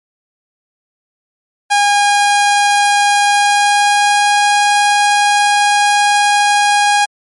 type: tone with pitch glide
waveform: sawtooth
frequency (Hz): 816 to 820.7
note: G#5 to G#5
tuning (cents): -31 to -21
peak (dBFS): -5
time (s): 1.7-7.06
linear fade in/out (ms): 20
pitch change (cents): +10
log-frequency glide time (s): 3.25-4.29
effects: MP3 48 kbps